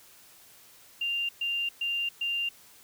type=tone bursts; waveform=sine; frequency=2790 Hz; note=F7; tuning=2 cents flat; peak=-27 dBFS; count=4; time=1.01-2.49 s; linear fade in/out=5 ms; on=280 ms; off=120 ms; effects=white hiss -55 dBFS RMS until 2.83 s